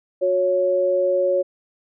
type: tone pair together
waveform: sine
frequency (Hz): 364.4 / 554.4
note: F#4 / C#5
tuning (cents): -26 / 0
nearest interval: perfect fifth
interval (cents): 726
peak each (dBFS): -23 / -17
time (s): 0.21-1.43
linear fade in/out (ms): 20
effects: none